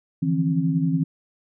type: tone cluster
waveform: sine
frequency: 147.5 / 163.9 / 174.9 / 267.6 Hz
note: D3 / E3 / F3 / C4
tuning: +8 / -10 / +3 / +39 cents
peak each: -29 / -21 / -29 / -24 dBFS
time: 0.22-1.04 s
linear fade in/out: 10 ms
effects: none